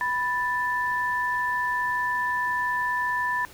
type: tone pair together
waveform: sine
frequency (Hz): 987.8 / 1762.4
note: B5 / A6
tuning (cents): 0 / +2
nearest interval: minor seventh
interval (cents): 1002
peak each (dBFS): -26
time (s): 0.01-3.45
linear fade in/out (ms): 0
effects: pink hiss -48 dBFS RMS until 3.53 s